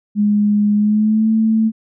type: tone with pitch glide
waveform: sine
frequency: 207.5 to 221.1 Hz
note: G#3 to A3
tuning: -1 to +9 cents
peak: -11 dBFS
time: 0.15-1.72 s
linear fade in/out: 50 ms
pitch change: +110 cents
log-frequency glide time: 0.75-1.3 s
effects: none